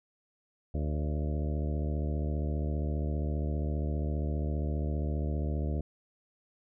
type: harmonic tone with a mistuned harmonic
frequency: 75 Hz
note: D2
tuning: 37 cents sharp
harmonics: 1 / 2 / 3 / 4 / 5 / 6 / 7 / 8 / 9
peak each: -30 / -36 / -40 / -42 / -44 / -46 / -47 / -48 / -49 dBFS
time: 0.74-5.81 s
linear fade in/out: 5 ms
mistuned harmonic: 7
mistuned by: +56 cents
effects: none